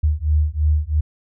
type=beating tone pair; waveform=sine; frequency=74.6 / 77.6 Hz; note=D2 / D#2; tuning=+28 / -4 cents; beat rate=3 Hz; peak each=-18 dBFS; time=0.03-1.01 s; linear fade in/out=10 ms; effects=none